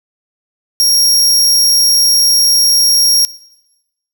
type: tone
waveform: sawtooth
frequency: 5588 Hz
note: F8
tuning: in tune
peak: -5 dBFS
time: 0.8-3.25 s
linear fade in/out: 0 ms
effects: noise-tail reverb RT60 1.0 s tail -19 dB re dry